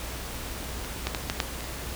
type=clicks; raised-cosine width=0.2 ms; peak=-20 / -9 / -11 / -9 / -6 / -20 / -22 dBFS; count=7; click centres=0.847 / 1.07 / 1.148 / 1.299 / 1.402 / 1.607 / 1.642 s; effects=added 60 Hz sine -38 dBFS peak until 1.95 s + pink hiss -37 dBFS RMS until 1.95 s